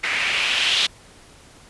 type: noise with low-pass filter sweep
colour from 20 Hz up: blue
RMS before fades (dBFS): -21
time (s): 0.03-0.87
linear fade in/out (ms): 10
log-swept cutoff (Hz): 2100 to 3500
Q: 3
effects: pink hiss -48 dBFS RMS until 1.69 s + resampled to 24000 Hz